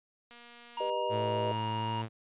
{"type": "click train", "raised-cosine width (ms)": 0.2, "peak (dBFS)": -35, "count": 141, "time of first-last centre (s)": [0.31, 0.898], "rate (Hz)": 238}
{"type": "tone", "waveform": "square", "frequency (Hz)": 945, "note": "A#5", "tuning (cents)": 23, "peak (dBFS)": -34, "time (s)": [0.77, 2.02], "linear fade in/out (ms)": 5}
{"type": "chord", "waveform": "sine", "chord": "G augmented", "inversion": "none", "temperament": "just", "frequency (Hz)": [392, 490, 612.5], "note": ["G4", "B4", "D#5"], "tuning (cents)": [0, -14, -27], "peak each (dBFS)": [-38, -35, -34], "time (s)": [0.8, 1.52], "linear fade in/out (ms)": 5}
{"type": "tone with pitch glide", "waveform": "sawtooth", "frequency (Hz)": [110, 111.66], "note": ["A2", "A2"], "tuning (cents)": [0, 26], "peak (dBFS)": -30, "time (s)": [1.09, 2.09], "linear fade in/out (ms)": 50, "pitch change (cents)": 26, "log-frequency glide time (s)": [1.74, 1.94]}
{"effects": ["resampled to 8000 Hz"]}